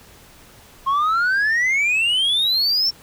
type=exponential sweep; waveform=sine; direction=up; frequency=1063 to 5500 Hz; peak=-13 dBFS; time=0.86-2.91 s; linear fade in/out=20 ms; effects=tanh soft clip ceiling -15 dBFS + pink hiss -47 dBFS RMS until 3.02 s